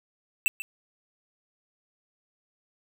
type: tone with echo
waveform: square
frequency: 2661 Hz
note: E7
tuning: 16 cents sharp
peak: -20 dBFS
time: 0.46-0.48 s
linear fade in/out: 0 ms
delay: 140 ms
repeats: 1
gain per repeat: -13 dB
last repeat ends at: 0.62 s
effects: none